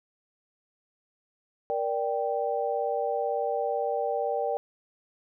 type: chord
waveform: sine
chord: G minor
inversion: first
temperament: equal with one note detuned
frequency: 469.4 / 587.3 / 784 Hz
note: Bb4 / D5 / G5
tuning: +12 / 0 / 0 cents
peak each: -30 dBFS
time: 1.7-4.57 s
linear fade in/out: 0 ms
effects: none